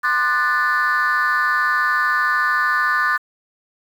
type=chord; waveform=sine; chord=D dominant seventh; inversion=third; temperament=equal with one note detuned; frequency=1046.5 / 1200 / 1480 / 1760 Hz; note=C6 / D6 / F#6 / A6; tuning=0 / +37 / 0 / 0 cents; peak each=-24 / -19 / -19 / -18 dBFS; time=0.03-3.18 s; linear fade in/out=20 ms; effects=tanh soft clip ceiling -10 dBFS + 7-bit